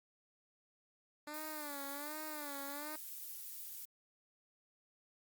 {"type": "tone with vibrato", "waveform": "10% pulse", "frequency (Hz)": 294, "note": "D4", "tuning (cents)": 2, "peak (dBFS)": -36, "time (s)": [1.27, 2.96], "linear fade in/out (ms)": 5, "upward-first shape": "sine", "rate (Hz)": 1.3, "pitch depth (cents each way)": 97}
{"type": "noise", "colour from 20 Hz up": "violet", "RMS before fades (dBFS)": -47, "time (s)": [1.34, 3.85], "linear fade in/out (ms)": 0}
{"effects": ["Opus 48 kbps"]}